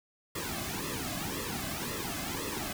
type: noise with flanger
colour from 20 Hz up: pink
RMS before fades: -36 dBFS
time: 0.35-2.73 s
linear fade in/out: 5 ms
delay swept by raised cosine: 1.3 to 2.18 ms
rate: 1.9 Hz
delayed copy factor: -0.8
effects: none